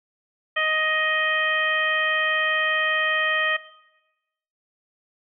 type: harmonic tone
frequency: 625 Hz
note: D#5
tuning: 8 cents sharp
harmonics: 1 / 2 / 3 / 4 / 5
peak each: -29 / -27 / -23 / -29 / -29 dBFS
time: 0.56-3.57 s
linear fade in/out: 10 ms
effects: noise-tail reverb RT60 1.0 s tail -18 dB re dry